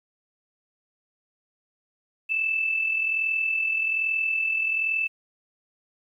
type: tone with amplitude modulation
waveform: sine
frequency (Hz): 2637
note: E7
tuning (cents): 0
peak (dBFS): -20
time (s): 2.29-5.08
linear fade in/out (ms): 20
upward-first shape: sine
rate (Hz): 41.2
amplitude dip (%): 50
effects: 10-bit